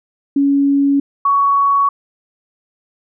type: tone pair in turn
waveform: sine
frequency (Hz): 279.9 / 1119.6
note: C#4 / C#6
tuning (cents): +17 / +17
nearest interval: 2 octaves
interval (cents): 2400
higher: second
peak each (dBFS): -10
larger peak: neither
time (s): 0.36-1 / 1.25-1.89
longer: neither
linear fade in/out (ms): 5
effects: none